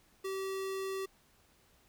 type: tone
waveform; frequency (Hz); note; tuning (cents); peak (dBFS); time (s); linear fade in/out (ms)
square; 385; G4; -31; -36; 0.24-1.06; 10
effects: pink hiss -67 dBFS RMS until 1.88 s